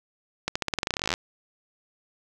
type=accelerating click train; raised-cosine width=0.2 ms; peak=-8 dBFS; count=21; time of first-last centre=0.48-1.139 s; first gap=75 ms; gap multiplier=0.9; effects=none